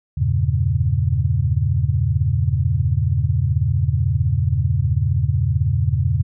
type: chord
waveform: sine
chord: E diminished seventh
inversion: none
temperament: equal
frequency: 82.41 / 98 / 116.54 / 138.59 Hz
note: E2 / G2 / Bb2 / Db3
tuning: 0 / 0 / 0 / 0 cents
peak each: -21 dBFS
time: 0.17-6.23 s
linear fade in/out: 10 ms
effects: none